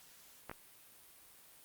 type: clicks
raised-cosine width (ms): 0.5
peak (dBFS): -28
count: 2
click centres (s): 0.496 / 0.514
effects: white hiss -60 dBFS RMS until 1.64 s + Opus 48 kbps